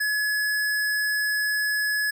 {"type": "tone", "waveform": "square", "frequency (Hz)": 1698, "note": "G#6", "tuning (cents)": 38, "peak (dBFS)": -23, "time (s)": [0, 2.11], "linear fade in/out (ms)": 10, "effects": []}